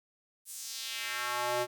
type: tone with high-pass filter sweep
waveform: square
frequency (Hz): 122.3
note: B2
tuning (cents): -16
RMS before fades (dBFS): -35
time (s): 0.45-1.67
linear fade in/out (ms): 50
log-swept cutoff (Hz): 9900 to 450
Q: 1.6
effects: none